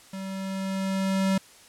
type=tone with level ramp; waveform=square; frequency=192.2 Hz; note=G3; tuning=34 cents flat; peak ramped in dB=-34 to -21 dBFS; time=0.13-1.38 s; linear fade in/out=5 ms; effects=white hiss -52 dBFS RMS until 1.68 s + low-pass 10000 Hz 12 dB/octave